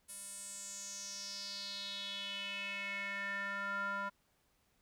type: tone with band-pass filter sweep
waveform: square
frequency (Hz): 199.1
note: G3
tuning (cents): +27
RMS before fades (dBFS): -42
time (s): 0.08-4.1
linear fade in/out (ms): 20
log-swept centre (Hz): 10000 to 1200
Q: 5.1
effects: pink hiss -75 dBFS RMS until 4.81 s